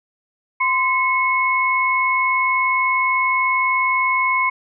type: tone pair together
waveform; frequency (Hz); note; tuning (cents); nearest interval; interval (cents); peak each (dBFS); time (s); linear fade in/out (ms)
sine; 1033.5 / 2190; C6 / C#7; -22 / -22; octave + minor second; 1300; -18; 0.6-4.5; 10
effects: none